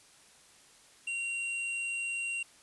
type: tone with hard clipping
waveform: sine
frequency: 2756 Hz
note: F7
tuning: 24 cents flat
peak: -34 dBFS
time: 1.07-2.43 s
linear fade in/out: 5 ms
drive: 10 dB
effects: white hiss -59 dBFS RMS until 2.62 s + resampled to 24000 Hz